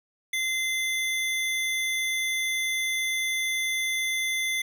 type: tone pair together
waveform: square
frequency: 2068 / 3483 Hz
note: C7 / A7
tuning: -21 / -18 cents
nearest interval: major sixth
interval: 903 cents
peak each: -27 / -32 dBFS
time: 0.33-4.62 s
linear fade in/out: 5 ms
effects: none